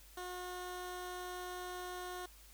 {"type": "tone", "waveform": "15% pulse", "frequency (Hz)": 361.1, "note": "F#4", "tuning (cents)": -42, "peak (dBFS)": -36, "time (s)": [0.17, 2.26], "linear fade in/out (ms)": 5, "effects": ["added 50 Hz sine -59 dBFS peak until 2.53 s", "white hiss -61 dBFS RMS until 2.53 s"]}